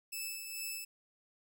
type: tone with tremolo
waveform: 10% pulse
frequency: 2626 Hz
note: E7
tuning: 7 cents flat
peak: -29 dBFS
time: 0.12-0.85 s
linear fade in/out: 10 ms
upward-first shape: sine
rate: 2.3 Hz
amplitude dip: 45%
effects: none